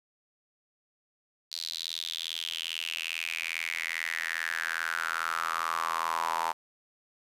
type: tone with high-pass filter sweep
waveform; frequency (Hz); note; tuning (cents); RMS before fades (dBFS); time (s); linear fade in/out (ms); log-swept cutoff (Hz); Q
sawtooth; 82.41; E2; 0; -33; 1.51-6.53; 20; 4300 to 910; 6.2
effects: resampled to 32000 Hz + 9-bit